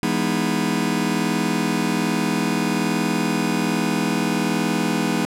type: chord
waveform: sawtooth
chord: E major seventh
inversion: none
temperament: just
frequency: 164.81 / 206 / 247.2 / 309 Hz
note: E3 / G#3 / B3 / D#4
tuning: 0 / -14 / +2 / -12 cents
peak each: -22 / -19 / -20 / -21 dBFS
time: 0.03-5.25 s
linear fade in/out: 0 ms
effects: low-pass 12000 Hz 12 dB/octave